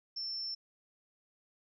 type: tone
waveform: sine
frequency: 5370 Hz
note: E8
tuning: 31 cents sharp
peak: -36 dBFS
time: 0.16-0.55 s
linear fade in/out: 10 ms
effects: none